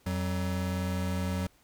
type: tone pair together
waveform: square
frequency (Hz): 88.73 / 187.3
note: F2 / F#3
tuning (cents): +28 / +21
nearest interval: octave + minor second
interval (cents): 1293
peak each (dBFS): -32 / -33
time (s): 0.06-1.47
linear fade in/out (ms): 5
effects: pink hiss -64 dBFS RMS until 1.63 s